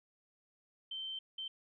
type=tone bursts at uneven times; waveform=sine; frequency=3109 Hz; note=G7; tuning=15 cents flat; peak=-39 dBFS; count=2; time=0.91-1.19 / 1.38-1.48 s; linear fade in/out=5 ms; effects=none